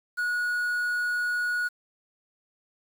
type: tone with quantisation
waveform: triangle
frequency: 1457 Hz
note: F#6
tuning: 27 cents flat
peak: -23 dBFS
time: 0.17-1.69 s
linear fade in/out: 20 ms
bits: 8
effects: none